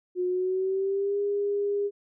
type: tone with pitch glide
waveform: sine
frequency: 361.6 to 405.9 Hz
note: F#4 to G#4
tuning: -40 to -40 cents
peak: -24 dBFS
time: 0.15-1.91 s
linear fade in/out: 50 ms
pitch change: +200 cents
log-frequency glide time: 0.27-1.19 s
effects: none